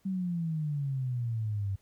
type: exponential sweep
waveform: sine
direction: down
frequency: 194.2 to 95.9 Hz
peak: -29 dBFS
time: 0.05-1.76 s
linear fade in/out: 10 ms
effects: pink hiss -69 dBFS RMS until 1.81 s